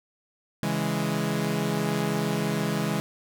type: chord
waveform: sawtooth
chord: C# minor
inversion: none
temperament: equal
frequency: 138.59 / 164.81 / 207.7 Hz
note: C#3 / E3 / G#3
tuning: 0 / 0 / 0 cents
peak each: -27 / -25 / -24 dBFS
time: 0.63-3 s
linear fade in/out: 0 ms
effects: none